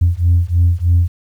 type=beating tone pair; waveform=sine; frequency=85.1 / 88.3 Hz; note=F2 / F2; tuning=-44 / +20 cents; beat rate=3.2 Hz; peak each=-12 dBFS; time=0.01-1.08 s; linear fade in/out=10 ms; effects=tanh soft clip ceiling -5 dBFS + 8-bit